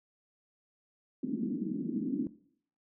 white band-pass noise, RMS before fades -34 dBFS, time 1.23-2.27 s, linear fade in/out 2 ms, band 180 to 310 Hz, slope 48 dB/octave, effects noise-tail reverb RT60 0.6 s tail -18 dB re dry

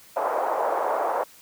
white band-pass noise, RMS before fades -25 dBFS, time 0.16-1.24 s, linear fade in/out 10 ms, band 520 to 930 Hz, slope 24 dB/octave, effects white hiss -51 dBFS RMS until 1.41 s

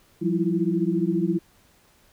sine tone cluster, 171.6 / 190.9 / 325.9 / 340.5 Hz, F3 / G3 / E4 / F4, -30 / -46 / -20 / -44 cents, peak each -26 dBFS, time 0.21-1.39 s, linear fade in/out 20 ms, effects pink hiss -59 dBFS RMS until 2.12 s

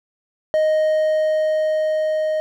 triangle tone with level ramp, 622 Hz, D#5, 1 cent flat, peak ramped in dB -12 to -16 dBFS, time 0.54-2.4 s, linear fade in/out 0 ms, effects none

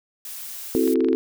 blue noise, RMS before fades -35 dBFS, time 0.25-0.94 s, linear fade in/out 2 ms
sine chord, F# half-diminished seventh, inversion second, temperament equal with one note detuned, 261.6 / 329.6 / 374.1 / 440 Hz, C4 / E4 / F#4 / A4, 0 / 0 / +19 / 0 cents, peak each -22 / -22 / -23 / -23 dBFS, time 0.75-1.15 s, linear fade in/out 0 ms
clicks, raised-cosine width 0.3 ms, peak -21 dBFS, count 6, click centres 0.877 / 0.957 / 1.006 / 1.046 / 1.086 / 1.13 s
effects none

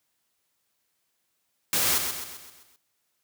white noise with echo, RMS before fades -24 dBFS, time 1.73-1.98 s, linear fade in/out 0 ms, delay 130 ms, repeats 6, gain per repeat -6 dB, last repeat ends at 2.76 s, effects white hiss -75 dBFS RMS until 3.23 s + high-pass 60 Hz 12 dB/octave

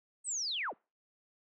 sine linear sweep, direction down, 8550 to 119.4 Hz, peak -33 dBFS, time 0.24-0.74 s, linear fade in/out 50 ms, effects noise-tail reverb RT60 0.3 s tail -26 dB re dry

